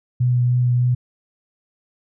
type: tone with vibrato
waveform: sine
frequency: 123.47 Hz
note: B2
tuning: in tune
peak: -14 dBFS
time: 0.2-0.95 s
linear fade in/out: 10 ms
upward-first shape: triangle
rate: 3.3 Hz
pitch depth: 15 cents each way
effects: none